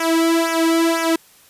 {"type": "tone with flanger", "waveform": "sawtooth", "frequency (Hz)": 329.6, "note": "E4", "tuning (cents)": 0, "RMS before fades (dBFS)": -17, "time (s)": [0, 1.16], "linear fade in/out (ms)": 5, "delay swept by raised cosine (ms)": [0.23, 1.93], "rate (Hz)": 2, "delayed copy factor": -0.95, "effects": ["white hiss -50 dBFS RMS until 1.49 s", "resampled to 32000 Hz"]}